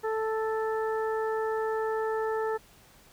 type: harmonic tone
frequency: 440 Hz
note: A4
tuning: in tune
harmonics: 1 / 2 / 3 / 4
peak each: -28 / -34 / -38 / -40 dBFS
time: 0.03-2.58 s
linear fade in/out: 20 ms
effects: pink hiss -57 dBFS RMS until 3.12 s